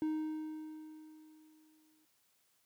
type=tone with exponential decay; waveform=triangle; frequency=311.1 Hz; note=D#4; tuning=in tune; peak=-29 dBFS; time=0.02-2.05 s; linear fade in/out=0 ms; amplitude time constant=440 ms; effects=white hiss -74 dBFS RMS until 2.65 s + high-pass 80 Hz 12 dB/octave